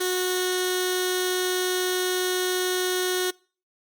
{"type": "tone with notch filter", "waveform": "15% pulse", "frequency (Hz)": 366.4, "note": "F#4", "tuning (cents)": -17, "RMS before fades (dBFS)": -25, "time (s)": [0, 3.31], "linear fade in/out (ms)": 10, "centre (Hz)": 890, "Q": 0.5, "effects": ["noise-tail reverb RT60 0.4 s tail -25 dB re dry", "Opus 32 kbps"]}